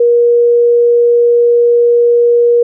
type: tone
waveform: sine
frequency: 475.9 Hz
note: A#4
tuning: 36 cents sharp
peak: -5 dBFS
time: 0-2.63 s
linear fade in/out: 5 ms
effects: none